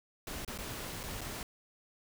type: noise with dropouts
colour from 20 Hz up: pink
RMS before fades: -41 dBFS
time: 0.27-1.43 s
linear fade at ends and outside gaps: 2 ms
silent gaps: 0.449-0.477 / 0.578-0.586 / 1.032-1.036 / 1.209-1.214 s
effects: none